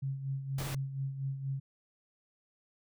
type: tone with tremolo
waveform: sine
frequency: 136 Hz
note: C#3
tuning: 33 cents flat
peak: -31 dBFS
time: 0.02-1.6 s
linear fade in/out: 10 ms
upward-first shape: sine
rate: 4.2 Hz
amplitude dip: 60%
type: noise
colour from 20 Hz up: pink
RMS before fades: -40 dBFS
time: 0.58-0.75 s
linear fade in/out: 5 ms
effects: none